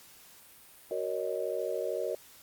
sine chord, D# minor seventh, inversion first, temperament just, 373.4 / 466.7 / 560 / 622.3 Hz, F#4 / A#4 / C#5 / D#5, +16 / +2 / +18 / 0 cents, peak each -37 / -35 / -36 / -36 dBFS, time 0.91-2.15 s, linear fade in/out 2 ms, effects white hiss -55 dBFS RMS until 2.42 s + Opus 48 kbps

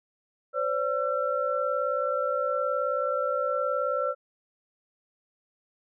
sine tone cluster, 515 / 574 / 1349 Hz, C5 / D5 / E6, -28 / -40 / +40 cents, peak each -29 dBFS, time 0.53-4.15 s, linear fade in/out 50 ms, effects none

